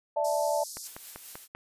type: chord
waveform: sine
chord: D suspended second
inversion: none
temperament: equal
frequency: 587.3 / 659.3 / 880 Hz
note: D5 / E5 / A5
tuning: 0 / 0 / 0 cents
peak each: -28 / -30 / -30 dBFS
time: 0.16-0.64 s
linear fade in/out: 10 ms
type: band-pass noise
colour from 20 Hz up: pink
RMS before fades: -42 dBFS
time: 0.24-0.88 s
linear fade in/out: 10 ms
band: 4700 to 13000 Hz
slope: 48 dB/octave
type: click train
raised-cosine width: 0.5 ms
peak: -25 dBFS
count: 5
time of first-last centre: 0.77-1.55 s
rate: 5.13 Hz
type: noise with tremolo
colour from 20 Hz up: blue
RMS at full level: -42 dBFS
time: 0.82-1.48 s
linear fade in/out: 50 ms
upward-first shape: triangle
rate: 4.7 Hz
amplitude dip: 45%
effects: resampled to 32000 Hz

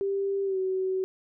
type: tone with pitch glide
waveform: sine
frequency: 394.3 to 376.7 Hz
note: G4 to F#4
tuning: +10 to +31 cents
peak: -25 dBFS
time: 0.01-1.04 s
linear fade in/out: 0 ms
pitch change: -79 cents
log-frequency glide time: 0.44-0.58 s
effects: none

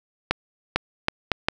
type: accelerating click train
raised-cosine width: 0.3 ms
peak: -3 dBFS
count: 5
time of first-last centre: 0.31-1.485 s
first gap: 450 ms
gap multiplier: 0.72
effects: none

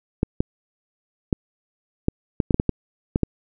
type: clicks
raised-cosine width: 3 ms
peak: -5 dBFS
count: 11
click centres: 0.231 / 0.405 / 1.328 / 2.084 / 2.402 / 2.508 / 2.544 / 2.599 / 2.693 / 3.159 / 3.233 s
effects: none

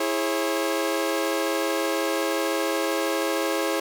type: chord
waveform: sawtooth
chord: C# minor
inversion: first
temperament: equal with one note detuned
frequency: 329.6 / 415.3 / 542.3 Hz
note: E4 / G#4 / C#5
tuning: 0 / 0 / -38 cents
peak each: -23 / -25 / -23 dBFS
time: 0-3.8 s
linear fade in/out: 5 ms
effects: none

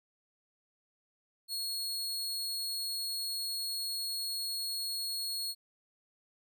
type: tone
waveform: sawtooth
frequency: 4322 Hz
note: C#8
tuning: 45 cents flat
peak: -31 dBFS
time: 1.48-5.55 s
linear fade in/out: 50 ms
effects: none

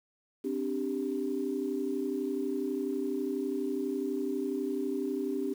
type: chord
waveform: sine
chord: C suspended second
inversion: none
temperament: equal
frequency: 261.6 / 293.7 / 392 Hz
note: C4 / D4 / G4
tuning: 0 / 0 / 0 cents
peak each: -34 / -34 / -33 dBFS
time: 0.44-5.54 s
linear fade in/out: 10 ms
effects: tanh soft clip ceiling -20 dBFS + 9-bit

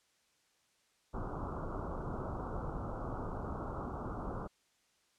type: low-pass noise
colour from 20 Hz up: pink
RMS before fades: -40 dBFS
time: 1.13-4.48 s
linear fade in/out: 20 ms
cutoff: 1400 Hz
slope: 96 dB/octave
effects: white hiss -73 dBFS RMS until 5.18 s + low-pass 8000 Hz 12 dB/octave

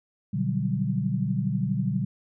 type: chord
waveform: sine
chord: G major seventh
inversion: first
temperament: just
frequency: 122.5 / 147 / 183.75 / 196 Hz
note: B2 / D3 / F#3 / G3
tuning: -14 / +2 / -12 / 0 cents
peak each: -29 dBFS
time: 0.33-2.05 s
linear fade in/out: 10 ms
effects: none

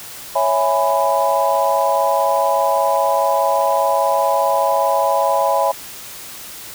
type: chord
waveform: sine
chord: C# minor seventh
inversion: none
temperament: equal with one note detuned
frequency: 554.4 / 659.3 / 830.6 / 995.8 Hz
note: C#5 / E5 / G#5 / B5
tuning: 0 / 0 / 0 / +14 cents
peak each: -19 dBFS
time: 0.35-5.72 s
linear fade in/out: 10 ms
effects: white hiss -34 dBFS RMS until 6.74 s

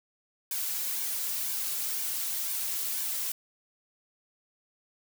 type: noise with flanger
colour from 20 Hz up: blue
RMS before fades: -32 dBFS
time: 0.51-3.32 s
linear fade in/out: 2 ms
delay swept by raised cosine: 1.5 to 3.3 ms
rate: 2 Hz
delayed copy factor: -0.65
effects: none

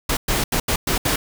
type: noise bursts at uneven times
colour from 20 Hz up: pink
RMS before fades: -20 dBFS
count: 6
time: 0.09-0.17 / 0.28-0.44 / 0.52-0.6 / 0.68-0.76 / 0.87-0.98 / 1.05-1.16 s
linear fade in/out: 5 ms
effects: none

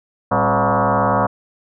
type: tone with frequency modulation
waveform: sine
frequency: 196.8 Hz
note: G3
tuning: 7 cents sharp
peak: -13 dBFS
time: 0.31-1.27 s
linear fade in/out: 10 ms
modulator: 154 Hz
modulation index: 7.2
effects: none

